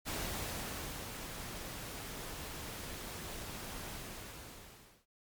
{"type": "noise with ADSR envelope", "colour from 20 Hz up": "pink", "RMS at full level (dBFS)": -38, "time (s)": [0.05, 5.06], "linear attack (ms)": 34, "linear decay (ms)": 1000, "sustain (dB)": -6, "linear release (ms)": 1200, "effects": ["MP3 96 kbps"]}